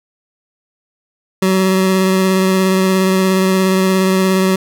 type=tone with vibrato; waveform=25% pulse; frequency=188.7 Hz; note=F#3; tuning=34 cents sharp; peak=-7 dBFS; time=1.42-4.56 s; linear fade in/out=5 ms; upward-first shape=triangle; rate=17 Hz; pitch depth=18 cents each way; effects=none